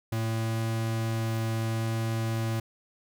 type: tone pair together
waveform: square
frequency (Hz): 112.6 / 227.2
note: A2 / A#3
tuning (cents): +40 / -44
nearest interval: octave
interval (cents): 1216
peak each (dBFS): -28 / -38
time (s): 0.12-2.6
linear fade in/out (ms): 5
effects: none